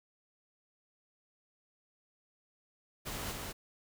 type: noise with echo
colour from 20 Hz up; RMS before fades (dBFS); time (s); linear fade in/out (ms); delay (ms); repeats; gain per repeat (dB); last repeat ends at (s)
pink; -40; 3.05-3.33; 20; 200; 1; -2; 3.53
effects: none